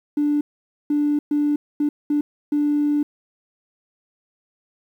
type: tone bursts at uneven times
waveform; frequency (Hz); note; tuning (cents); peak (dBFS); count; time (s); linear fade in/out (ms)
triangle; 293.7; D4; 0; -13; 6; 0.17-0.41 / 0.9-1.19 / 1.31-1.56 / 1.8-1.89 / 2.1-2.21 / 2.52-3.03; 5
effects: tanh soft clip ceiling -14 dBFS + 9-bit